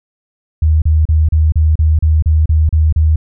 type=tone bursts; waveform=sine; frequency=78.1 Hz; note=D#2; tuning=7 cents sharp; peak=-7 dBFS; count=11; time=0.62-3.16 s; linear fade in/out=5 ms; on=200 ms; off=34 ms; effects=none